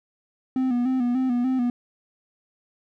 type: tone with vibrato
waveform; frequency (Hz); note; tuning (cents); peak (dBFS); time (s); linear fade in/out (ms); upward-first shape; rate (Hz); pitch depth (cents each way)
triangle; 251; B3; +28; -18; 0.56-1.7; 2; square; 3.4; 58
effects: none